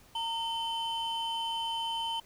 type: tone pair together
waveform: triangle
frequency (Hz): 915 / 3063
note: A#5 / G7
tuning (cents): -32 / -41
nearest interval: octave + major sixth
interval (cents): 2091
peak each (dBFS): -31 / -32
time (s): 0.15-2.2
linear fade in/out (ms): 5
effects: tanh soft clip ceiling -24 dBFS + pink hiss -59 dBFS RMS until 2.25 s